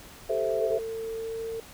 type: chord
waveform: sine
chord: A minor seventh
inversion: third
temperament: equal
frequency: 392 / 440 / 523.3 / 659.3 Hz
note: G4 / A4 / C5 / E5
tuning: 0 / 0 / 0 / 0 cents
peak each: -33 / -29 / -30 / -29 dBFS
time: 0.29-0.79 s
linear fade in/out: 10 ms
type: tone with pitch glide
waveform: sine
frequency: 450 to 452.6 Hz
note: A4 to A4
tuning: +39 to +49 cents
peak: -31 dBFS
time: 0.6-1.6 s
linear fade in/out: 2 ms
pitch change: +10 cents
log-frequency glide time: 1.16-1.42 s
effects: pink hiss -48 dBFS RMS until 1.73 s